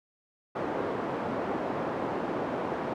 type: band-pass noise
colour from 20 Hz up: pink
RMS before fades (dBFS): -32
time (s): 0.55-2.94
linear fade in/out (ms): 10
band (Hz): 270 to 940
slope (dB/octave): 12
effects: none